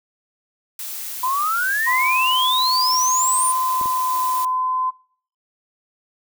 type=noise; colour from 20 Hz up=blue; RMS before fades=-30 dBFS; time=0.79-4.45 s; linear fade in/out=2 ms
type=exponential sweep; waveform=sine; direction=up; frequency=992 to 9700 Hz; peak=-18 dBFS; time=1.23-3.52 s; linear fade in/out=5 ms
type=tone with vibrato; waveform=sine; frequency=1022 Hz; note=C6; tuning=41 cents flat; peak=-18 dBFS; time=1.86-4.91 s; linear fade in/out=20 ms; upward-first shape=triangle; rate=0.72 Hz; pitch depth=8 cents each way
type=clicks; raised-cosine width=2 ms; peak=-23 dBFS; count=2; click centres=3.813 / 3.858 s
effects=noise-tail reverb RT60 0.6 s tail -25 dB re dry